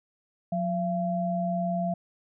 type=tone pair together; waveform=sine; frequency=180 / 680.7 Hz; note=F#3 / F5; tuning=-47 / -45 cents; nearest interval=octave + major seventh; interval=2302 cents; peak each=-28 dBFS; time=0.52-1.94 s; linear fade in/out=5 ms; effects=none